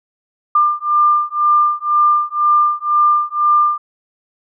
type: beating tone pair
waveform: sine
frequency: 1195 / 1197 Hz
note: D6 / D6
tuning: +30 / +33 cents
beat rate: 2 Hz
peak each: -14 dBFS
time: 0.55-3.78 s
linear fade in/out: 5 ms
effects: none